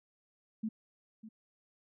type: tone with echo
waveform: sine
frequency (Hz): 219.9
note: A3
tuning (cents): -1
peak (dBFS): -32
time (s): 0.63-0.69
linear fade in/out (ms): 10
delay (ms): 600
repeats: 1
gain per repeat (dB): -14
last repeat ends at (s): 1.29
effects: none